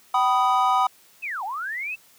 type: chord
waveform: triangle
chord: G augmented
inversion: none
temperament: equal with one note detuned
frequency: 765.6 / 987.8 / 1244.5 Hz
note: G5 / B5 / D#6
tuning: -41 / 0 / 0 cents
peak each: -20 dBFS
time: 0.14-0.87 s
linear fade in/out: 5 ms
type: linear two-way sweep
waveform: sine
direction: down then up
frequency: 2694 to 727 to 2694 Hz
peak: -27 dBFS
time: 1.22-1.96 s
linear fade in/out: 20 ms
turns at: 1.44 s
effects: white hiss -55 dBFS RMS until 2.18 s + high-pass 80 Hz 12 dB/octave